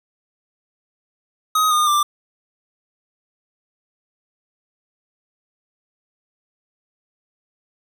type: tone with pitch steps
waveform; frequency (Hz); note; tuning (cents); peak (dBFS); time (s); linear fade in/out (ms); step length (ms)
square; 1258 / 1219.4 / 1181.9; D#6 / D#6 / D6; +19 / -35 / +11; -15; 1.55-2.03; 5; 160
effects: 9-bit